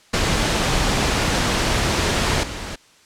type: noise with level steps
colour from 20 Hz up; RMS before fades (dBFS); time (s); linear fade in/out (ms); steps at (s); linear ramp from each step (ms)
pink; -19 / -30; 0.13-2.76; 10; 2.43; 5
effects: white hiss -52 dBFS RMS until 3.05 s + low-pass 7000 Hz 12 dB/octave